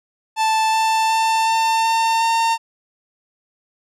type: tone with pitch steps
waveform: 45% pulse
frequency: 880 / 886.1 / 892.3 / 898.5 / 904.7 / 911 Hz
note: A5 / A5 / A5 / A5 / A5 / A#5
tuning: 0 / +12 / +24 / +36 / +48 / -40 cents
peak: -15 dBFS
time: 0.36-2.58 s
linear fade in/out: 50 ms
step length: 370 ms
effects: low-pass 9000 Hz 12 dB/octave